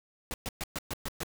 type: noise bursts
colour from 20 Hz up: pink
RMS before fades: -35 dBFS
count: 7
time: 0.31-1.233 s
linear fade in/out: 0 ms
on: 29 ms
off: 120 ms
effects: none